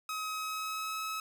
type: tone with pitch glide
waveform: sawtooth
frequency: 1271 to 1288 Hz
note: D#6 to E6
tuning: +36 to -41 cents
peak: -31 dBFS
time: 0.09-1.2 s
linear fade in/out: 2 ms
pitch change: +23 cents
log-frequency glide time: 0.3-0.99 s
effects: none